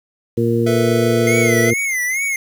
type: harmonic tone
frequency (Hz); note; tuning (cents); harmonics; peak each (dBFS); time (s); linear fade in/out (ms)
116.54; A#2; 0; 1 / 2 / 3 / 4; -19 / -19 / -19 / -19; 0.37-1.74; 10
type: chord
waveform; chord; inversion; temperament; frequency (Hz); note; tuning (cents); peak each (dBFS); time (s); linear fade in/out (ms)
square; A suspended second; none; equal; 440 / 493.9 / 659.3; A4 / B4 / E5; 0 / 0 / 0; -24; 0.66-1.71; 10
type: tone with vibrato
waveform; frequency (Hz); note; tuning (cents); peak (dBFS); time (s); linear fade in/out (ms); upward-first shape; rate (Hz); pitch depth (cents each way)
square; 2093; C7; 0; -18; 1.27-2.36; 2; sine; 2.3; 120
effects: 7-bit